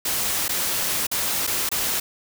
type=noise with dropouts; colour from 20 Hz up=white; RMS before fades=-24 dBFS; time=0.05-2 s; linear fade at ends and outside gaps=5 ms; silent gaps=0.482-0.491 / 1.069-1.114 / 1.468-1.473 / 1.691-1.715 s; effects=none